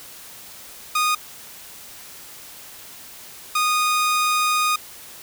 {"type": "tone bursts at uneven times", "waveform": "sawtooth", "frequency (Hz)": 1235, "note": "D#6", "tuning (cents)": -13, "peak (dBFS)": -14, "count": 2, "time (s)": [[0.95, 1.15], [3.55, 4.76]], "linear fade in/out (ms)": 5, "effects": ["white hiss -41 dBFS RMS until 5.22 s"]}